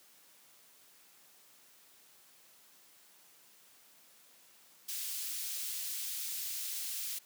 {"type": "high-pass noise", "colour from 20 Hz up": "white", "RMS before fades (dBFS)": -39, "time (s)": [4.88, 7.19], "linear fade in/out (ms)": 10, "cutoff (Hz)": 3100, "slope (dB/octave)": 12, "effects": ["white hiss -62 dBFS RMS until 7.25 s", "high-pass 150 Hz 12 dB/octave"]}